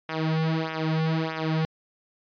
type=tone with flanger; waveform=sawtooth; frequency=159.7 Hz; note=D#3; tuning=45 cents sharp; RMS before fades=-26 dBFS; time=0.09-1.65 s; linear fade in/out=0 ms; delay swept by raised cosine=0.22 to 3.12 ms; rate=1.6 Hz; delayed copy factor=-0.95; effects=resampled to 11025 Hz